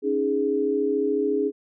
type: chord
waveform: sine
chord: C# suspended second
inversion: none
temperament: equal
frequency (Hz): 277.2 / 311.1 / 415.3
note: C#4 / D#4 / G#4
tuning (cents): 0 / 0 / 0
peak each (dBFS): -27 / -28 / -22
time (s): 0.02-1.52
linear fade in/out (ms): 50
effects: none